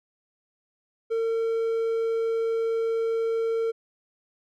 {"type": "tone", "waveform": "triangle", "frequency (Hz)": 454.1, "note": "A#4", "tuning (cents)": -45, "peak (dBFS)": -21, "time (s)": [1.1, 3.72], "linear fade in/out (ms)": 20, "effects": []}